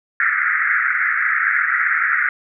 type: band-pass noise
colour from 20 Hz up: white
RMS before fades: -18 dBFS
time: 0.2-2.29 s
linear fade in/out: 2 ms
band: 1300 to 2100 Hz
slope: 96 dB/octave
effects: none